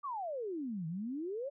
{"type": "exponential two-way sweep", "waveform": "sine", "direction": "down then up", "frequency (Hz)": [1200, 155.4, 583], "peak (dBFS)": -36, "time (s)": [0.03, 1.5], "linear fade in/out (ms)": 20, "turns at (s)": 0.87, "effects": []}